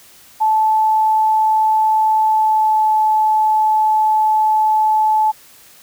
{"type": "tone with pitch glide", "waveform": "sine", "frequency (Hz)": [871, 865], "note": ["A5", "A5"], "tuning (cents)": [-18, -30], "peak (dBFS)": -11, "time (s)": [0.4, 5.32], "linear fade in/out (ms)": 20, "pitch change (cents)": -12, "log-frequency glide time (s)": [2.23, 2.92], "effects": ["white hiss -45 dBFS RMS until 5.82 s"]}